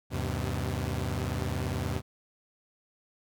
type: tone cluster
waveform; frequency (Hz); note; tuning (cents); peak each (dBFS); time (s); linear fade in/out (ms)
sawtooth; 77.5 / 97.9 / 127.4; D#2 / G2 / C3; -6 / -2 / -46; -30; 0.1-2.02; 50
effects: none